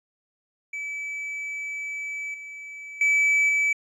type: tone with level steps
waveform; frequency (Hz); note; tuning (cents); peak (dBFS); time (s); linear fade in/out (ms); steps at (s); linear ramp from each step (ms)
triangle; 2300; D7; -37; -28 / -35 / -16 / -18; 0.73-3.73; 5; 2.34 / 3.01 / 3.49; 2
effects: resampled to 24000 Hz